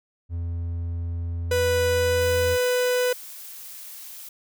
triangle tone, 85 Hz, F2, 46 cents flat, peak -24 dBFS, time 0.29-2.58 s, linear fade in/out 50 ms
45% pulse tone with pitch glide, 493.9 to 497.3 Hz, B4 to B4, 0 to +12 cents, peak -20 dBFS, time 1.51-3.13 s, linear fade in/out 5 ms, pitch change +12 cents, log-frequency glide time 1.89-2.4 s
blue noise, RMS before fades -40 dBFS, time 2.21-4.29 s, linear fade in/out 5 ms
effects none

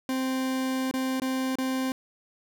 40% pulse tone with dropouts, 261.3 Hz, C4, 2 cents flat, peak -25 dBFS, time 0.09-1.92 s, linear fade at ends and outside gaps 1 ms, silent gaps 0.912-0.939 / 1.199-1.219 / 1.555-1.585 s, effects none

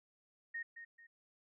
sine tone with echo, 1855 Hz, A#6, 9 cents flat, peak -39 dBFS, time 0.54-0.63 s, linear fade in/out 10 ms, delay 220 ms, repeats 2, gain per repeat -9 dB, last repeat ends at 1.07 s, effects none

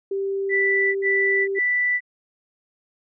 sine tone, 392 Hz, G4, in tune, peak -22 dBFS, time 0.11-1.59 s, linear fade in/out 5 ms
sine tone bursts, 1975.5 Hz, B6, in tune, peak -18 dBFS, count 3, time 0.49-2.006 s, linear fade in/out 50 ms, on 460 ms, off 68 ms
effects none

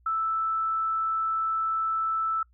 sine tone, 1318.5 Hz, E6, in tune, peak -24 dBFS, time 0.06-2.43 s, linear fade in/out 5 ms, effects noise-tail reverb RT60 0.1 s tail -24 dB re dry + added 60 Hz sine -58 dBFS peak until 2.53 s

